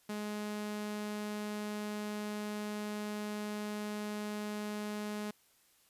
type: tone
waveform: sawtooth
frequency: 209.6 Hz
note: G#3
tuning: 16 cents sharp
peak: -33 dBFS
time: 0.09-5.31 s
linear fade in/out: 5 ms
effects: white hiss -68 dBFS RMS until 5.89 s + resampled to 32000 Hz